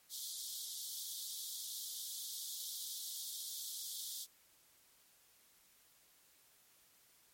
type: high-pass noise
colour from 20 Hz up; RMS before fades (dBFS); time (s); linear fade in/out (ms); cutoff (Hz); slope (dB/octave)
pink; -45; 0.09-4.27; 50; 3300; 96
effects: white hiss -68 dBFS RMS until 7.33 s + MP3 64 kbps